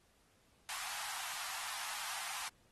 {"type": "high-pass noise", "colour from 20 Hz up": "pink", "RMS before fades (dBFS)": -43, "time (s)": [0.69, 2.48], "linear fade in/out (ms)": 0, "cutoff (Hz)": 760, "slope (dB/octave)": 48, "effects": ["pink hiss -71 dBFS RMS until 2.71 s", "AAC 32 kbps"]}